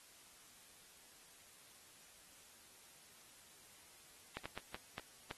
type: slowing click train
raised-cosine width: 0.3 ms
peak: -27 dBFS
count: 6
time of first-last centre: 4.37-5.311 s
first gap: 86 ms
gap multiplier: 1.4
effects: white hiss -62 dBFS RMS until 5.37 s + AAC 32 kbps